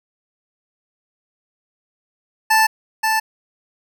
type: tone with echo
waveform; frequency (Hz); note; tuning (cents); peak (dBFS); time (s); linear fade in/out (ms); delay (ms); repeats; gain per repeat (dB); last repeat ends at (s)
25% pulse; 880; A5; 0; -8; 2.5-2.67; 10; 530; 1; -4; 3.2
effects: none